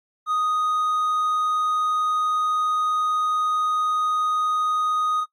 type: tone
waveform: triangle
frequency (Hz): 1244.5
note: D#6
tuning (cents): 0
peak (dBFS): -18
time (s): 0.26-5.26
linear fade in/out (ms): 50
effects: noise-tail reverb RT60 0.1 s tail -20 dB re dry + AAC 48 kbps